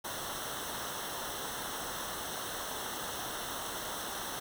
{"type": "noise with comb filter", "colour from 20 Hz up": "pink", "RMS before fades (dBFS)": -39, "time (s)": [0.04, 4.4], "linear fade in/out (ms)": 10, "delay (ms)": 0.42, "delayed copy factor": -0.8, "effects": []}